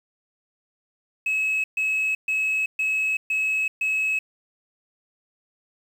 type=tone bursts; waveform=sine; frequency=2575 Hz; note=E7; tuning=41 cents flat; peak=-19 dBFS; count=6; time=1.26-4.19 s; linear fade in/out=5 ms; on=380 ms; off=130 ms; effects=tanh soft clip ceiling -18 dBFS + 8-bit